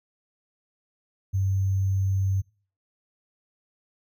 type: tone with sample-and-hold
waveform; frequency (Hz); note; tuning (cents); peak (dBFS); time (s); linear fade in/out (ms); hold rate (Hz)
sine; 96.3; G2; -30; -21; 1.33-2.42; 20; 6300
effects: noise-tail reverb RT60 0.4 s tail -24 dB re dry